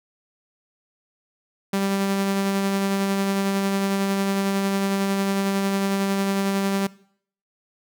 sawtooth tone with tremolo, 196.3 Hz, G3, 3 cents sharp, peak -16 dBFS, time 1.73-6.87 s, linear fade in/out 5 ms, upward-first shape sine, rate 11 Hz, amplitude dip 25%, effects noise-tail reverb RT60 0.6 s tail -21 dB re dry

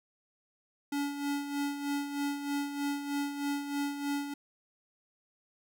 square tone with tremolo, 285 Hz, C#4, 48 cents sharp, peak -30 dBFS, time 0.92-4.34 s, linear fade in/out 5 ms, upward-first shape sine, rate 3.2 Hz, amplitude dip 60%, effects none

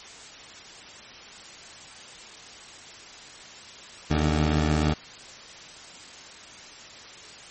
15% pulse tone pair together, 76.67 / 146.83 Hz, D#2 / D3, -25 / 0 cents, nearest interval major seventh, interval 1125 cents, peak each -15 / -23 dBFS, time 4.1-4.94 s, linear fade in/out 10 ms, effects white hiss -44 dBFS RMS until 7.5 s + MP3 32 kbps

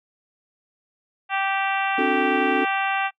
harmonic tone, 390 Hz, G4, 9 cents flat, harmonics 2 / 3 / 4 / 5 / 6 / 7 / 8 / 9, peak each -24 / -29 / -28 / -31 / -33 / -29 / -40 / -43 dBFS, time 1.29-3.11 s, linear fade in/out 50 ms
triangle chord, D dominant seventh, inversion third, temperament just, 264.3 / 293.7 / 367.1 / 440.5 Hz, C4 / D4 / F#4 / A4, +18 / 0 / -14 / +2 cents, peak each -24 dBFS, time 1.98-2.65 s, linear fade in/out 5 ms
effects noise-tail reverb RT60 0.1 s tail -23 dB re dry

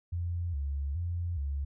sine tone with vibrato, 78 Hz, D#2, 5 cents sharp, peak -30 dBFS, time 0.12-1.65 s, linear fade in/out 10 ms, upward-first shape square, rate 1.2 Hz, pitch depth 180 cents each way, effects none

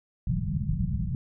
white low-pass noise, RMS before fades -28 dBFS, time 0.27-1.15 s, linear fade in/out 2 ms, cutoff 200 Hz, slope 96 dB/octave, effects none

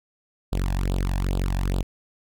sawtooth tone with flanger, 46.25 Hz, F#1, in tune, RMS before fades -24 dBFS, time 0.52-1.83 s, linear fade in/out 10 ms, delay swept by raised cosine 0.24 to 1.19 ms, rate 2.4 Hz, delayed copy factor +1, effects none

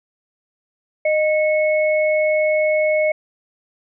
sine tone pair together, 616 / 2195 Hz, D#5 / C#7, -17 / -18 cents, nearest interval octave + minor seventh, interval 2199 cents, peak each -15 / -22 dBFS, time 1.05-3.12 s, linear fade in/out 5 ms, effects none

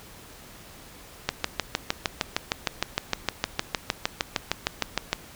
click train, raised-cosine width 0.2 ms, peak -5 dBFS, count 26, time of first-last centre 1.29-5.13 s, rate 6.51 Hz, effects pink hiss -47 dBFS RMS until 5.35 s

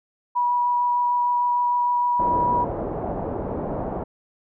sine tone with vibrato, 972 Hz, B5, 28 cents flat, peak -18 dBFS, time 0.35-2.65 s, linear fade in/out 20 ms, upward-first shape sine, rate 6.6 Hz, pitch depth 8 cents each way
white low-pass noise, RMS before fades -28 dBFS, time 2.19-4.04 s, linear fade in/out 10 ms, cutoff 750 Hz, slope 24 dB/octave
effects none

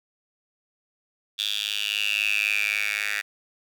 10% pulse tone with high-pass filter sweep, 103.83 Hz, G#2, in tune, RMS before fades -26 dBFS, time 1.38-3.22 s, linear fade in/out 20 ms, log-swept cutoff 3400 to 2000 Hz, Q 9.7, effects none

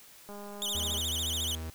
click train, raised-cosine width 1 ms, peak -32 dBFS, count 143, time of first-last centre 0.29-0.986 s, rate 204 Hz
sawtooth tone with vibrato, 3322 Hz, G#7, in tune, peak -28 dBFS, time 0.62-1.55 s, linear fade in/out 0 ms, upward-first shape sine, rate 14 Hz, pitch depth 210 cents each way
45% pulse tone with pitch glide, 79.5 to 80.01 Hz, D#2 to D#2, +38 to +49 cents, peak -36 dBFS, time 0.75-1.7 s, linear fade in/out 0 ms, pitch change +11 cents, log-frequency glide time 1.05-1.26 s
effects white hiss -54 dBFS RMS until 1.74 s

